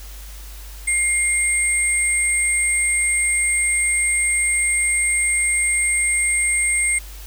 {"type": "tone pair together", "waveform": "sine", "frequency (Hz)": [2125, 8500], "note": ["C7", "C9"], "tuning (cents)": [26, 26], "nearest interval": "2 octaves", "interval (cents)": 2400, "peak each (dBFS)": -19, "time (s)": [0.87, 6.99], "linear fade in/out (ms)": 10, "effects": ["added 50 Hz sine -34 dBFS peak until 7.26 s", "white hiss -42 dBFS RMS until 7.26 s"]}